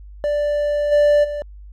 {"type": "tone with level steps", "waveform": "triangle", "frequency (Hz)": 587.3, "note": "D5", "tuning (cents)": 0, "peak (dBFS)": [-15, -9, -21], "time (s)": [0.24, 1.42], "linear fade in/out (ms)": 0, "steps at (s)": [0.91, 1.23], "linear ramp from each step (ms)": 20, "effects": ["added 50 Hz sine -36 dBFS peak until 1.72 s"]}